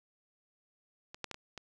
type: clicks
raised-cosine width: 0.2 ms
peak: -28 / -19 / -22 / -27 / -26 dBFS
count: 5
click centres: 1.145 / 1.243 / 1.313 / 1.344 / 1.577 s
effects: none